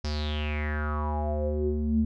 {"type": "tone with low-pass filter sweep", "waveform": "square", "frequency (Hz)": 75.2, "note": "D2", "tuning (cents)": 42, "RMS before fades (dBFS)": -28, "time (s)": [0.04, 2.05], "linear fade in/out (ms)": 5, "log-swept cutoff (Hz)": [5300, 200], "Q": 7, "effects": []}